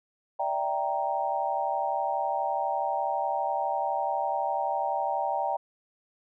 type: chord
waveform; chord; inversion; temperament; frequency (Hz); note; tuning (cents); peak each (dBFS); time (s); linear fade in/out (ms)
sine; E half-diminished seventh; third; equal; 587.3 / 659.3 / 784 / 932.3; D5 / E5 / G5 / Bb5; 0 / 0 / 0 / 0; -33 / -34 / -29 / -31; 0.39-5.57; 10
effects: none